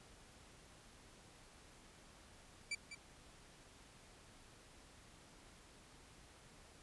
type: tone with echo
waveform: sawtooth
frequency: 2331 Hz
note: D7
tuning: 14 cents flat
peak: -35 dBFS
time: 2.71-2.75 s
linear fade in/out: 5 ms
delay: 200 ms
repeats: 1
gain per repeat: -10 dB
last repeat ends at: 2.95 s
effects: pink hiss -62 dBFS RMS until 6.82 s + resampled to 24000 Hz